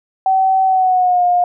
sine tone with pitch glide, 763 to 711.9 Hz, G5 to F5, -47 to +33 cents, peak -10 dBFS, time 0.26-1.44 s, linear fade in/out 2 ms, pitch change -120 cents, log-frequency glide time 0.65-1.24 s, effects none

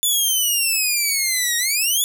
10% pulse exponential two-way sweep, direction down then up, 3500 to 1864.7 to 3500 Hz, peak -9 dBFS, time 0.03-2.04 s, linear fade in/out 0 ms, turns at 1.57 s, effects none

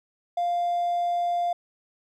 triangle tone with hard clipping, 698.5 Hz, F5, in tune, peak -23 dBFS, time 0.37-1.53 s, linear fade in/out 5 ms, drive 4 dB, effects none

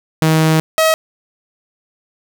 sawtooth tone pair in turn, 158.6 / 638.4 Hz, D#3 / D#5, +33 / +44 cents, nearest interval 2 octaves, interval 2411 cents, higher second, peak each -6 dBFS, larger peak neither, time 0.22-0.6 / 0.78-0.94 s, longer first, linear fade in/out 0 ms, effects none

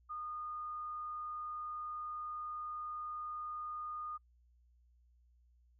sine tone, 1225 Hz, D#6, 27 cents flat, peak -40 dBFS, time 0.09-4.18 s, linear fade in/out 20 ms, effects noise-tail reverb RT60 0.1 s tail -25 dB re dry + added 60 Hz sine -65 dBFS peak until 5.79 s

